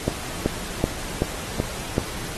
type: click train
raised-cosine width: 2 ms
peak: -6 dBFS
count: 6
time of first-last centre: 0.08-1.981 s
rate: 2.63 Hz
effects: pink hiss -33 dBFS RMS until 2.37 s + AAC 32 kbps